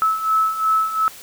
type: beating tone pair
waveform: sine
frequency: 1300 / 1302.8 Hz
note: E6 / E6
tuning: -24 / -21 cents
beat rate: 2.8 Hz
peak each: -22 / -17 dBFS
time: 0.02-1.08 s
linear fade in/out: 0 ms
effects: white hiss -40 dBFS RMS until 1.22 s